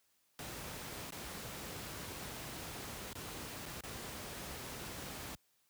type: noise with dropouts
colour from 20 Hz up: pink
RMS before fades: -45 dBFS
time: 0.39-5.35 s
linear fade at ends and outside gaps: 1 ms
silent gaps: 1.106-1.122 / 3.131-3.153 / 3.656-3.66 / 3.808-3.836 s
effects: white hiss -75 dBFS RMS until 5.69 s + high-pass 60 Hz 12 dB/octave